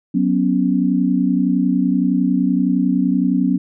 sine chord, F# suspended fourth, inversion none, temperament just, 185 / 246.7 / 277.5 Hz, F#3 / B3 / C#4, 0 / -2 / +2 cents, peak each -18 dBFS, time 0.14-3.58 s, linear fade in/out 10 ms, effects none

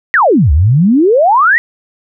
sine exponential two-way sweep, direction down then up, 1975.5 to 67 to 1975.5 Hz, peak -5 dBFS, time 0.14-1.58 s, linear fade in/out 0 ms, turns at 0.52 s, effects none

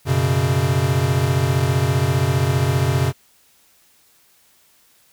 square chord, F# suspended fourth, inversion none, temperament equal, 92.5 / 123.47 / 138.59 Hz, F#2 / B2 / C#3, 0 / 0 / 0 cents, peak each -23 / -21 / -20 dBFS, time 0.05-3.13 s, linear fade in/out 50 ms, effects white hiss -56 dBFS RMS until 5.12 s

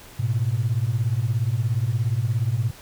sine beating tone pair, 106.9 / 123.9 Hz, A2 / B2, -49 / +6 cents, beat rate 17 Hz, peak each -22 dBFS, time 0.19-2.71 s, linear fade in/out 10 ms, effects tanh soft clip ceiling -13 dBFS + pink hiss -45 dBFS RMS until 2.81 s

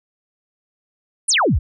sine exponential sweep, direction down, 10620 to 48.62 Hz, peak -13 dBFS, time 1.28-1.59 s, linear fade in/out 10 ms, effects none

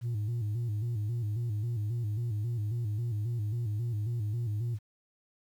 sine tone with vibrato, 111.5 Hz, A2, 23 cents sharp, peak -27 dBFS, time 0.01-4.79 s, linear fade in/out 50 ms, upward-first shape square, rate 3.7 Hz, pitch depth 110 cents each way, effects tanh soft clip ceiling -28 dBFS + 10-bit

